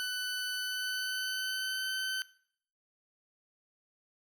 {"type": "tone with pitch glide", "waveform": "20% pulse", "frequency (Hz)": [1498, 1529.5], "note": ["F#6", "G6"], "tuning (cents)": [21, -43], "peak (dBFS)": -28, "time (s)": [0, 2.22], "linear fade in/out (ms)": 0, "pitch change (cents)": 36, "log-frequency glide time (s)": [0.56, 1.91], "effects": ["noise-tail reverb RT60 0.6 s tail -19 dB re dry"]}